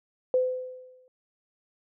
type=tone with exponential decay; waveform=sine; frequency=509 Hz; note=C5; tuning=48 cents flat; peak=-18 dBFS; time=0.34-1.08 s; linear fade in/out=1 ms; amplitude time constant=160 ms; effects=none